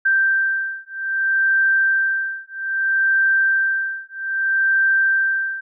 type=beating tone pair; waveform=sine; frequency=1568 / 1568.62 Hz; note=G6 / G6; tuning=0 / +1 cents; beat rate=0.62 Hz; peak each=-19 / -19 dBFS; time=0.05-5.61 s; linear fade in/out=10 ms; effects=none